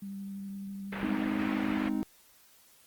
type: tone with vibrato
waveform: sine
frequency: 197 Hz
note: G3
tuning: 9 cents sharp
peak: -37 dBFS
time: 0.02-1.18 s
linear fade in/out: 5 ms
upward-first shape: sine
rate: 12 Hz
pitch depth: 10 cents each way
type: low-pass noise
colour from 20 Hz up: white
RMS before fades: -39 dBFS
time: 0.92-1.89 s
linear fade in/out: 5 ms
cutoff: 2400 Hz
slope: 24 dB/octave
type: chord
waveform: triangle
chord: Ab major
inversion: none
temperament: just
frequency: 207.7 / 259.6 / 311.5 Hz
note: Ab3 / C4 / Eb4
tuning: 0 / -13 / +2 cents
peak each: -31 dBFS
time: 1.03-2.03 s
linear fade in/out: 0 ms
effects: white hiss -61 dBFS RMS until 2.86 s + Opus 24 kbps